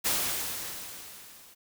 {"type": "noise with level ramp", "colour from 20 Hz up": "white", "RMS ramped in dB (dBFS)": [-26, -54], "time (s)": [0.04, 1.55], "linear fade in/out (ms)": 20, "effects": []}